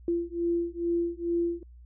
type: beating tone pair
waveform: sine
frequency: 340.7 / 343 Hz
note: F4 / F4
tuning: -43 / -31 cents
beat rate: 2.3 Hz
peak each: -29 dBFS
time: 0.08-1.63 s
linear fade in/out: 2 ms
effects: added 60 Hz sine -47 dBFS peak until 1.85 s